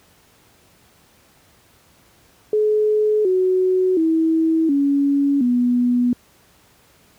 sine tone with pitch steps, 426.2 / 371 / 323 / 281.2 / 244.8 Hz, G#4 / F#4 / E4 / C#4 / B3, +45 / +5 / -35 / +25 / -15 cents, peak -14 dBFS, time 2.53-6.13 s, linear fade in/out 2 ms, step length 720 ms, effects pink hiss -54 dBFS RMS until 7.18 s + high-pass 60 Hz 12 dB/octave

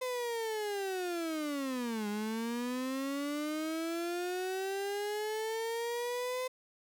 35% pulse linear two-way sweep, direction down then up, 513 to 205.1 to 513 Hz, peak -32 dBFS, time 0.01-6.48 s, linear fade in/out 10 ms, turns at 2.08 s, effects none

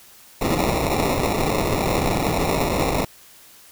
violet noise with sample-and-hold, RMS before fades -21 dBFS, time 0.41-3.05 s, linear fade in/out 5 ms, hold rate 1575 Hz, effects white hiss -48 dBFS RMS until 3.71 s

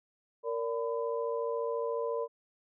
sine tone cluster, 463.8 / 578 / 1006 Hz, A#4 / D5 / B5, -9 / -28 / +32 cents, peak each -32 / -36 / -39 dBFS, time 0.43-2.28 s, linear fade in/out 50 ms, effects none

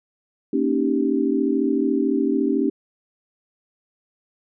sine chord, Eb dominant seventh, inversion second, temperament equal, 233.1 / 277.2 / 311.1 / 392 Hz, Bb3 / Db4 / Eb4 / G4, 0 / 0 / 0 / 0 cents, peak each -25 / -21 / -24 / -24 dBFS, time 0.53-2.7 s, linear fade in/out 5 ms, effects none

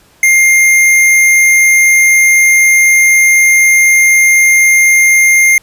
square tone, 2114 Hz, C7, 17 cents sharp, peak -5 dBFS, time 0.23-5.58 s, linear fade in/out 2 ms, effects pink hiss -47 dBFS RMS until 5.62 s + resampled to 32000 Hz

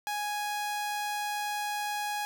sawtooth tone, 830.6 Hz, G#5, in tune, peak -27 dBFS, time 0.07-2.25 s, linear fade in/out 0 ms, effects none

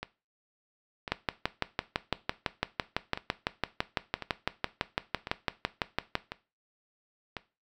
two click trains, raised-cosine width 0.3 ms, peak -10 / -19 dBFS, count 31 / 8, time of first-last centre 1.12-6.154 / 0.03-7.368 s, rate 5.96 / 0.954 Hz, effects noise-tail reverb RT60 0.3 s tail -17 dB re dry

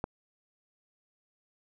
click, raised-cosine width 1 ms, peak -18 dBFS, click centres 0.041 s, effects none

